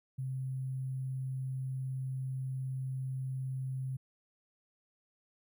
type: tone with sample-and-hold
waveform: sine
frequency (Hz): 131.3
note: C3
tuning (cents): +6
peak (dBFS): -34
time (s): 0.18-3.97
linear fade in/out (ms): 10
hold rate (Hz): 11025
effects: none